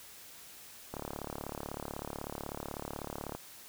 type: click train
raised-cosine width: 1 ms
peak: -24 dBFS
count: 88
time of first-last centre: 0.94-3.35 s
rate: 36.1 Hz
effects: white hiss -52 dBFS RMS until 3.68 s